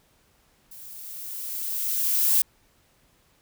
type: noise with level ramp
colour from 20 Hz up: violet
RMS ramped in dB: -44 to -19 dBFS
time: 0.71-2.42 s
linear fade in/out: 5 ms
effects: pink hiss -63 dBFS RMS until 3.41 s